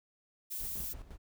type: noise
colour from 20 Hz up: violet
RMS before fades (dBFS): -39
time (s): 0.5-0.94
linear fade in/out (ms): 20
type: noise with tremolo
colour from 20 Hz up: brown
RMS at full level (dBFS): -45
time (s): 0.58-1.18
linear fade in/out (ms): 50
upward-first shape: square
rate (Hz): 5.7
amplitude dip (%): 65
effects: none